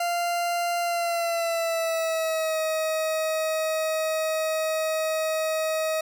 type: tone with pitch glide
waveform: 40% pulse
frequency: 694 to 632.7 Hz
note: F5 to D#5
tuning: -11 to +29 cents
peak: -23 dBFS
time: 0-6.01 s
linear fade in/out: 5 ms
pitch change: -160 cents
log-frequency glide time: 0.8-2.59 s
effects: none